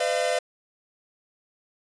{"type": "tone cluster", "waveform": "45% pulse", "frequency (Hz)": [507, 606, 685], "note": ["B4", "D#5", "F5"], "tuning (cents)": [45, -46, -34], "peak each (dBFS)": -27, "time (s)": [0, 0.39], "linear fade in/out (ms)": 5, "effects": ["resampled to 24000 Hz"]}